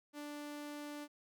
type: tone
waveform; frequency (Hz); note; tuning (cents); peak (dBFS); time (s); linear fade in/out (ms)
sawtooth; 293.7; D4; 0; -40; 0.13-1.08; 50
effects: none